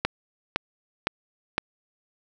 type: click train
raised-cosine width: 0.3 ms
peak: -6 dBFS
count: 4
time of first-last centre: 0.05-1.581 s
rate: 1.96 Hz
effects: none